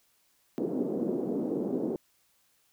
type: band-pass noise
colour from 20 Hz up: white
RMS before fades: -31 dBFS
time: 0.58-1.96 s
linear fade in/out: 0 ms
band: 210 to 410 Hz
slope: 24 dB/octave
effects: white hiss -69 dBFS RMS until 2.72 s